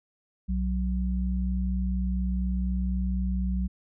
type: tone pair together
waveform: sine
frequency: 61.74 / 185.92 Hz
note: B1 / F#3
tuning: 0 / +9 cents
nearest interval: octave + perfect fifth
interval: 1909 cents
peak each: -26 / -29 dBFS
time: 0.48-3.68 s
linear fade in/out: 20 ms
effects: none